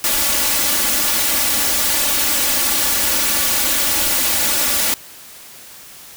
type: noise with comb filter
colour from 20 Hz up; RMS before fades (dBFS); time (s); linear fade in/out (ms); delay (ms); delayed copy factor
white; -17; 0.04-4.94; 0; 3.5; +0.75
effects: white hiss -39 dBFS RMS until 6.16 s